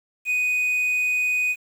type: tone with quantisation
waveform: triangle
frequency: 2489 Hz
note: D#7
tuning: in tune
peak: -18 dBFS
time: 0.25-1.56 s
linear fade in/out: 50 ms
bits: 8
effects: none